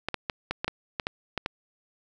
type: clicks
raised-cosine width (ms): 0.3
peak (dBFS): -12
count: 10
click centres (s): 0.086 / 0.143 / 0.298 / 0.51 / 0.645 / 0.68 / 0.998 / 1.069 / 1.377 / 1.461
effects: none